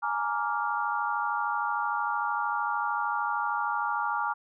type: chord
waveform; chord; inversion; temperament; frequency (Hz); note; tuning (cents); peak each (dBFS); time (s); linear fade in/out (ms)
sine; Bb dominant seventh; third; just; 839.1 / 932.3 / 1165.4 / 1398.5; Ab5 / Bb5 / D6 / F6; +18 / 0 / -14 / +2; -32; 0.02-4.34; 20
effects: none